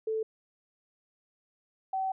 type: tone pair in turn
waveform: sine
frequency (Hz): 440 / 764.1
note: A4 / G5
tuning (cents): 0 / -44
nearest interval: minor seventh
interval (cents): 956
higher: second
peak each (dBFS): -28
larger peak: neither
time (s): 0.07-0.23 / 1.93-2.12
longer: second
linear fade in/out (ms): 5
effects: none